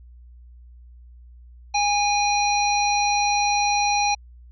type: harmonic tone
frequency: 820 Hz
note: G#5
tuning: 22 cents flat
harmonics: 1 / 3 / 5 / 7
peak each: -20 / -25 / -27 / -28 dBFS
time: 1.74-4.15 s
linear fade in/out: 10 ms
effects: added 60 Hz sine -43 dBFS peak until 4.51 s